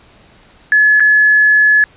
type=tone with dropouts; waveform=sine; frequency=1708 Hz; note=G#6; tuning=48 cents sharp; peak=-6 dBFS; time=0.72-1.84 s; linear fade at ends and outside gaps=1 ms; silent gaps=0.998-1.004 s; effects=pink hiss -46 dBFS RMS until 1.96 s + resampled to 8000 Hz